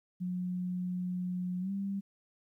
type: tone with pitch glide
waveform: sine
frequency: 180.7 to 197.05 Hz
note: F#3 to G3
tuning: -41 to +9 cents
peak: -32 dBFS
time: 0.2-2.01 s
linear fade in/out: 20 ms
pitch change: +150 cents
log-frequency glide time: 1.6-1.71 s
effects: 12-bit